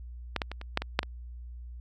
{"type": "clicks", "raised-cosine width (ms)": 0.3, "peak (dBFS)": [-12, -13, -21, -25, -9, -17, -6, -18], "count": 8, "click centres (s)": [0.363, 0.418, 0.516, 0.614, 0.774, 0.82, 0.991, 1.031], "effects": ["added 60 Hz sine -40 dBFS peak until 1.8 s"]}